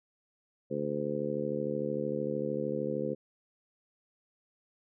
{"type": "harmonic tone", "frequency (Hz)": 73.2, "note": "D2", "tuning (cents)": -5, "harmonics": [2, 3, 4, 5, 6, 7], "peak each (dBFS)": [-40, -37, -40, -38, -37, -35], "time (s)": [0.7, 3.15], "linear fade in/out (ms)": 20, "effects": []}